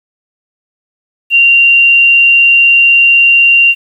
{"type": "tone", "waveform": "sine", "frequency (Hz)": 2768, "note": "F7", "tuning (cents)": -16, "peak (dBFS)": -3, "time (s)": [1.3, 3.75], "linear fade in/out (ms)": 50, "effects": ["7-bit"]}